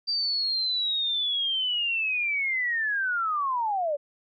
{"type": "linear sweep", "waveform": "sine", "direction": "down", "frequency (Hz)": [4699, 554.4], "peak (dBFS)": -24, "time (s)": [0.07, 3.97], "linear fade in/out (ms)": 20, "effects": []}